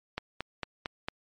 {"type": "click train", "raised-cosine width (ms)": 0.3, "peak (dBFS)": -16, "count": 5, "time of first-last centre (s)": [0.18, 1.085], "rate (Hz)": 4.42, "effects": ["MP3 48 kbps"]}